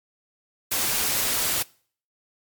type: noise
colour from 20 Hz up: white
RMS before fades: -24 dBFS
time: 0.71-1.63 s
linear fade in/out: 10 ms
effects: noise-tail reverb RT60 0.5 s tail -24 dB re dry + MP3 96 kbps